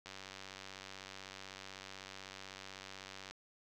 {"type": "click train", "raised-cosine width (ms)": 0.2, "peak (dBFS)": -30, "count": 313, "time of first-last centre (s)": [0.06, 3.31], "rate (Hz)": 96, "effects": []}